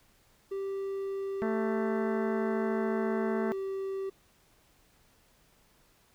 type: tone with pitch glide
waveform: triangle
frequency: 391.1 to 387.3 Hz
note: G4 to G4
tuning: -4 to -21 cents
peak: -30 dBFS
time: 0.51-4.1 s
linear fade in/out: 10 ms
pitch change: -17 cents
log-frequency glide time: 2.19-3.14 s
type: harmonic tone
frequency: 221.5 Hz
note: A3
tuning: 12 cents sharp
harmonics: 1 / 2 / 3 / 4 / 5 / 6 / 7 / 8 / 9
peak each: -31 / -36 / -38 / -42 / -44 / -46 / -45 / -48 / -50 dBFS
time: 1.42-3.52 s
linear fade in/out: 0 ms
effects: pink hiss -65 dBFS RMS until 6.14 s